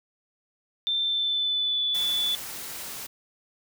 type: tone with pitch glide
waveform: sine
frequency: 3566 to 3466 Hz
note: A7 to A7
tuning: +22 to -27 cents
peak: -23 dBFS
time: 0.87-2.35 s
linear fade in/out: 0 ms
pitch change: -49 cents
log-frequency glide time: 0.99-1.83 s
type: noise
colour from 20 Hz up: white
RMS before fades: -37 dBFS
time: 1.94-3.07 s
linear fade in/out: 10 ms
effects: none